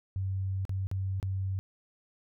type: tone with dropouts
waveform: sine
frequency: 95.7 Hz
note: G2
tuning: 41 cents flat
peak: -29 dBFS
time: 0.16-1.59 s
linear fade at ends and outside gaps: 0 ms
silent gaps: 0.652-0.694 / 0.87-0.914 / 1.2-1.228 s
effects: none